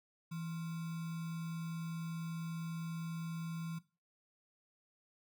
sine tone with sample-and-hold, 165.1 Hz, E3, 3 cents sharp, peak -39 dBFS, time 0.31-3.79 s, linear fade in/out 10 ms, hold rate 1225 Hz, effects noise-tail reverb RT60 0.3 s tail -17 dB re dry

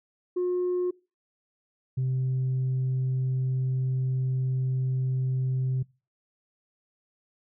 sine tone pair in turn, 359.7 / 129.77 Hz, F#4 / C3, -49 / -14 cents, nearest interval octave + tritone, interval 1765 cents, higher first, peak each -22 dBFS, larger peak neither, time 0.36-0.91 / 1.97-5.83 s, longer second, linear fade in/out 10 ms, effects noise-tail reverb RT60 0.3 s tail -24 dB re dry + tanh soft clip ceiling -22 dBFS

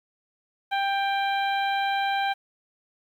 harmonic tone, 790 Hz, G5, 13 cents sharp, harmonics 1 / 2 / 3 / 4 / 5, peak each -24 / -30 / -34 / -36 / -38 dBFS, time 0.71-2.34 s, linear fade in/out 20 ms, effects 9-bit

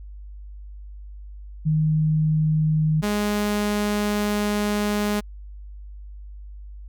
sine / sawtooth tone pair in turn, 155.56 / 207.6 Hz, D#3 / G#3, 0 / 0 cents, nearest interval perfect fourth, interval 500 cents, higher second, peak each -17 dBFS, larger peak neither, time 1.65-3.02 / 3.02-5.21 s, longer second, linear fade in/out 20 ms, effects added 50 Hz sine -36 dBFS peak until 6.88 s

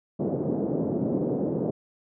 pink band-pass noise, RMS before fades -27 dBFS, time 0.19-1.71 s, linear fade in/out 10 ms, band 160 to 520 Hz, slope 24 dB/octave, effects none

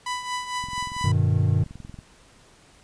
sawtooth tone with tremolo, 994 Hz, B5, 11 cents sharp, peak -21 dBFS, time 0.06-1.12 s, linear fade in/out 5 ms, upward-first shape triangle, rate 4.4 Hz, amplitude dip 70%
click train, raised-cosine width 5 ms, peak -27 dBFS, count 30, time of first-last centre 0.64-1.989 s, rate 21.5 Hz
triangle chord, G augmented, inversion none, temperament just, 98 / 122.5 / 153.12 Hz, G2 / B2 / D#3, 0 / -14 / -27 cents, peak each -19 / -21 / -22 dBFS, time 1.04-1.64 s, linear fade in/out 5 ms
effects pink hiss -54 dBFS RMS until 2.83 s + resampled to 22050 Hz

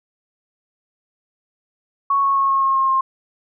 sine tone with pitch steps, 1108.7 / 1101 / 1093.4 / 1085.9 / 1078.4 / 1070.9 / 1063.5 Hz, C#6 / C#6 / C#6 / C#6 / C#6 / C6 / C6, 0 / -12 / -24 / -36 / -48 / +40 / +28 cents, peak -14 dBFS, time 2.1-3.01 s, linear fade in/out 5 ms, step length 130 ms, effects none

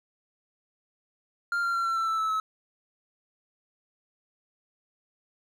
triangle tone with pitch steps, 1396.9 / 1381.7 / 1366.6 / 1351.7 / 1336.9 / 1322.3 / 1307.9 / 1293.6 Hz, F6 / F6 / F6 / E6 / E6 / E6 / E6 / E6, 0 / -19 / -38 / +43 / +24 / +5 / -14 / -33 cents, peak -23 dBFS, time 1.52-2.4 s, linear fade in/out 2 ms, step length 110 ms, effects none

